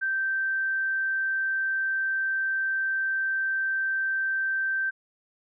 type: tone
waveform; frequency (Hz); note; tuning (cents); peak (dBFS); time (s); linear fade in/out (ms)
sine; 1560; G6; -9; -24; 0.01-4.91; 20
effects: none